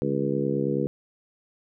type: harmonic tone with a mistuned harmonic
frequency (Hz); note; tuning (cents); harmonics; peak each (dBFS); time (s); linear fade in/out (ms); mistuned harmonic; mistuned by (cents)
69.3; C#2; 0; 2 / 3 / 4 / 5 / 6 / 7; -30 / -30 / -30 / -30 / -30 / -30; 0.02-0.87; 0; 2; +79
effects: none